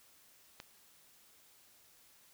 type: click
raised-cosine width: 0.2 ms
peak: -28 dBFS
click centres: 0.601 s
effects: white hiss -64 dBFS RMS until 2.33 s